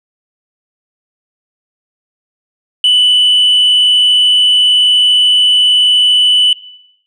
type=tone with frequency modulation; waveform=sine; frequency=2982 Hz; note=F#7; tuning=13 cents sharp; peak=-4 dBFS; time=2.84-6.53 s; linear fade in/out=2 ms; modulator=101 Hz; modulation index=0.45; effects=noise-tail reverb RT60 0.8 s tail -21 dB re dry + tanh soft clip ceiling -4 dBFS